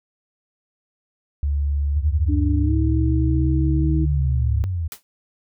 sine tone, 71.6 Hz, D2, 43 cents flat, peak -18 dBFS, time 1.43-4.64 s, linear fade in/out 0 ms
sine linear two-way sweep, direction up then down, 77.78 to 152.9 to 77.78 Hz, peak -21 dBFS, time 1.96-4.88 s, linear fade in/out 10 ms, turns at 4.01 s
sine tone with pitch glide, 293.7 to 318.4 Hz, D4 to D#4, 0 to +40 cents, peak -22 dBFS, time 2.28-4.06 s, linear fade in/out 20 ms, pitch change +140 cents, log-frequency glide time 2.62-2.74 s
white noise with exponential decay, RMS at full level -30 dBFS, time 4.92-5.03 s, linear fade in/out 0 ms, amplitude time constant 22 ms
effects none

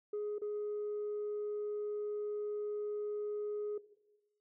sine tone with dropouts, 417.5 Hz, G#4, 9 cents sharp, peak -33 dBFS, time 0.13-3.78 s, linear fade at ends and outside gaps 5 ms, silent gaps 0.384-0.417 s, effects noise-tail reverb RT60 1.0 s tail -17 dB re dry + tanh soft clip ceiling -33 dBFS

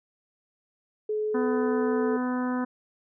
sine tone with pitch glide, 426.8 to 438.8 Hz, G#4 to A4, +47 to -5 cents, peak -25 dBFS, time 1.09-2.17 s, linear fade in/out 5 ms, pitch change +48 cents, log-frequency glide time 1.22-2.05 s
harmonic tone, 250.8 Hz, B3, 27 cents sharp, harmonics 1 / 2 / 3 / 4 / 5 / 6 / 7, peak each -26 / -36 / -39 / -36 / -40 / -40 / -45 dBFS, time 1.34-2.65 s, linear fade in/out 10 ms
effects none

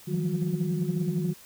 sine tone cluster, 156 / 170.6 / 181.4 / 198.3 / 362.3 Hz, D#3 / F3 / F#3 / G3 / F#4, +5 / -40 / -34 / +20 / -36 cents, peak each -29 / -30 / -30 / -36 / -34 dBFS, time 0.07-1.34 s, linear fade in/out 20 ms, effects tanh soft clip ceiling -16 dBFS + white hiss -51 dBFS RMS until 1.45 s

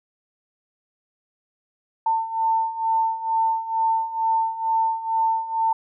sine beating tone pair, 896 / 898.2 Hz, A5 / A5, +31 / +35 cents, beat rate 2.2 Hz, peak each -25 / -21 dBFS, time 2.06-5.73 s, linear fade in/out 5 ms, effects none

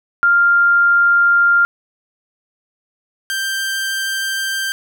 sine / sawtooth tone pair in turn, 1396.9 / 1573.4 Hz, F6 / G6, 0 / +6 cents, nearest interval major second, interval 206 cents, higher second, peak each -9 / -15 dBFS, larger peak first, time 0.23-1.65 / 3.3-4.72 s, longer neither, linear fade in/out 0 ms, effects none

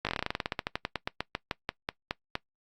slowing click train, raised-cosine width 0.3 ms, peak -13 dBFS, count 27, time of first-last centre 0.05-2.354 s, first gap 18 ms, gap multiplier 1.11, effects noise-tail reverb RT60 0.1 s tail -21 dB re dry + Opus 48 kbps

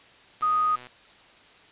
click train, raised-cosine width 0.3 ms, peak -28 dBFS, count 58, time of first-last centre 0.41-0.87 s, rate 124 Hz
sine tone, 1244.5 Hz, D#6, in tune, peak -20 dBFS, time 0.42-0.76 s, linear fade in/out 10 ms
effects white hiss -53 dBFS RMS until 1.71 s + resampled to 8000 Hz

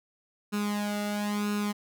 sawtooth tone with flanger, 206.9 Hz, G#3, 6 cents flat, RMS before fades -30 dBFS, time 0.52-1.73 s, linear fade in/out 20 ms, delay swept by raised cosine 0.75 to 1.45 ms, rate 1 Hz, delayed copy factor +0.75, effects none

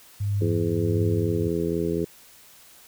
sine tone with tremolo, 101.6 Hz, G#2, 38 cents flat, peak -21 dBFS, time 0.2-1.48 s, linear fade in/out 10 ms, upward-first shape triangle, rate 1.5 Hz, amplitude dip 55%
harmonic tone, 84 Hz, E2, 33 cents sharp, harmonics 1 / 2 / 3 / 4 / 5 / 6, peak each -35 / -29 / -32 / -28 / -27 / -35 dBFS, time 0.41-2.05 s, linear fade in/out 5 ms
effects white hiss -51 dBFS RMS until 2.87 s

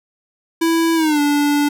square tone with pitch glide, 330 to 290.6 Hz, E4 to D4, +2 to -18 cents, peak -14 dBFS, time 0.61-1.69 s, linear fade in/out 10 ms, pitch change -220 cents, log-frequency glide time 0.95-1.2 s, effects none

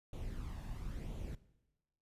brown noise with flanger, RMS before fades -43 dBFS, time 0.13-1.35 s, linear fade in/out 2 ms, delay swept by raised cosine 0.29 to 1.14 ms, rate 0.98 Hz, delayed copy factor +0.55, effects noise-tail reverb RT60 1.0 s tail -18 dB re dry + resampled to 32000 Hz

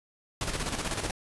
pink noise with tremolo, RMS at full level -30 dBFS, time 0.41-1.11 s, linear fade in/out 2 ms, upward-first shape square, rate 16 Hz, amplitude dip 55%, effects resampled to 24000 Hz

